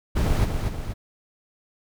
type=noise with echo; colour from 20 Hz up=brown; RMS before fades=-20 dBFS; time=0.15-0.46 s; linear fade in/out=20 ms; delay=240 ms; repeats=2; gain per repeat=-5 dB; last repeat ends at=0.94 s; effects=none